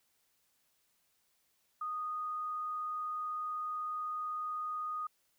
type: tone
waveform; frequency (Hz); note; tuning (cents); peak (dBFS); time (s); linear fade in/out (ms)
sine; 1238; D#6; -9; -35; 1.81-5.07; 5
effects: white hiss -75 dBFS RMS until 5.38 s